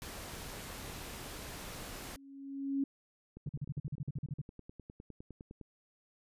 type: noise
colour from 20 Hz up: pink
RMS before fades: -45 dBFS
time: 0.02-2.16 s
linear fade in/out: 0 ms
type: tone with exponential growth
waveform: sine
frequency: 275.2 Hz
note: C#4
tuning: 12 cents flat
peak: -28 dBFS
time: 1.82-2.84 s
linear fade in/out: 5 ms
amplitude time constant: 220 ms
type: click train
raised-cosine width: 3 ms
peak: -35 dBFS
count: 23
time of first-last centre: 3.37-5.613 s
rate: 9.81 Hz
type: tone bursts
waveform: sine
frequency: 143.2 Hz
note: D3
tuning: 43 cents flat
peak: -34 dBFS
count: 13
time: 3.46-4.416 s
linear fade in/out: 5 ms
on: 32 ms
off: 45 ms
effects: resampled to 32000 Hz